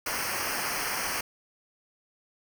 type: noise with comb filter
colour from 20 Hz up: pink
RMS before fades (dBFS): -31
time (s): 0.06-1.21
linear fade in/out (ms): 5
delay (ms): 0.27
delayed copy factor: -0.9
effects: none